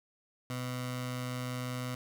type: tone with notch filter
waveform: 15% pulse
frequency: 125.6 Hz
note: B2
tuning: 30 cents sharp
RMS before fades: -37 dBFS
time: 0.5-1.95 s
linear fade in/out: 2 ms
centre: 370 Hz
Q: 1.3
effects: none